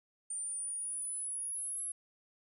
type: linear sweep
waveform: sine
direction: up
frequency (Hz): 9000 to 10970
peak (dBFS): -36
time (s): 0.3-1.92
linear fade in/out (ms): 5
effects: none